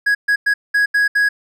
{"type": "tone bursts at uneven times", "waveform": "triangle", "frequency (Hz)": 1661.2, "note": "G#6", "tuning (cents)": 0, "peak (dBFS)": -10, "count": 6, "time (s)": [[0.06, 0.15], [0.28, 0.36], [0.46, 0.54], [0.74, 0.86], [0.94, 1.08], [1.15, 1.29]], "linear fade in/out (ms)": 10, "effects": []}